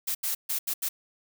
blue noise bursts at uneven times, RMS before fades -29 dBFS, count 5, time 0.07-0.15 / 0.23-0.35 / 0.49-0.59 / 0.67-0.74 / 0.82-0.89 s, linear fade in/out 10 ms, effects none

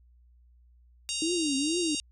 harmonic tone, 932.3 Hz, A#5, in tune, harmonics 3 / 4 / 5 / 6 / 7 / 8 / 9 / 10, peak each -36 / -37 / -38 / -39 / -39 / -40 / -41 / -41 dBFS, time 1.09-2 s, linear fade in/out 0 ms
sine tone with vibrato, 308.9 Hz, D#4, 12 cents flat, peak -27 dBFS, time 1.22-1.95 s, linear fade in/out 2 ms, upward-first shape triangle, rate 2.2 Hz, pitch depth 280 cents each way
effects added 60 Hz sine -56 dBFS peak until 2.11 s

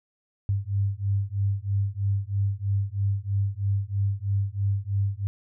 sine beating tone pair, 98 / 101.1 Hz, G2 / G#2, 0 / -46 cents, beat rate 3.1 Hz, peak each -26 dBFS, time 0.49-5.27 s, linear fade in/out 0 ms, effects none

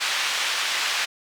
pink band-pass noise, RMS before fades -25 dBFS, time 0-1.06 s, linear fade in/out 20 ms, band 1600 to 4900 Hz, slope 12 dB/octave, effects none

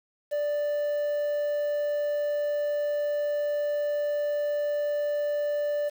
triangle tone with quantisation, 587.3 Hz, D5, in tune, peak -23 dBFS, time 0.31-5.9 s, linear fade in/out 20 ms, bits 8, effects none

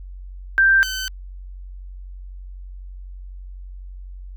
sine / 15% pulse tone pair in turn, 1571 / 1527.2 Hz, G6 / G6, +3 / -46 cents, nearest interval unison, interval 49 cents, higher first, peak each -11 / -18 dBFS, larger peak first, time 0.58-0.83 / 0.83-1.08 s, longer neither, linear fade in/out 0 ms, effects added 46 Hz sine -33 dBFS peak until 4.36 s

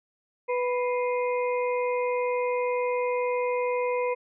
harmonic tone with a mistuned harmonic, 493.9 Hz, B4, in tune, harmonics 1 / 2 / 4 / 5, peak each -25 / -31 / -37 / -39 dBFS, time 0.48-4.15 s, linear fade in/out 20 ms, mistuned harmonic 4, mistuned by +110 cents, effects none

